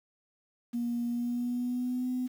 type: tone with pitch glide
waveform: sine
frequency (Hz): 237.9 to 252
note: A#3 to B3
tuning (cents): +35 to +35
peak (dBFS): -28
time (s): 0.73-2.28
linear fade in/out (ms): 20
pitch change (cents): +100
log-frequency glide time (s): 1.08-2.07
effects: tanh soft clip ceiling -24 dBFS + 9-bit